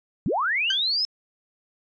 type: linear sweep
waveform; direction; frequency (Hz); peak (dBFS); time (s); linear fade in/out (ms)
sine; up; 123.9 to 5274; -21; 0.26-1.05; 0
type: tone with exponential decay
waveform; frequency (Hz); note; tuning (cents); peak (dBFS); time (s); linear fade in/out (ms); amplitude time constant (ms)
sawtooth; 1568; G6; 0; -18; 0.7-0.8; 5; 20
effects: resampled to 16000 Hz